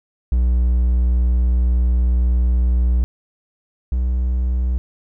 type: tone pair in turn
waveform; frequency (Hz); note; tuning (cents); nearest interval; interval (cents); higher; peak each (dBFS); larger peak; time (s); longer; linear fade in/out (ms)
triangle; 60.9 / 62.18; B1 / B1; -24 / +12; unison; 36; second; -11 / -14; first; 0.32-3.04 / 3.92-4.78; first; 0
effects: none